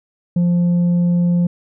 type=tone with tanh clipping; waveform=sine; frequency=174.61 Hz; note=F3; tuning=in tune; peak=-13 dBFS; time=0.36-1.47 s; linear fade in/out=5 ms; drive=3 dB; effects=none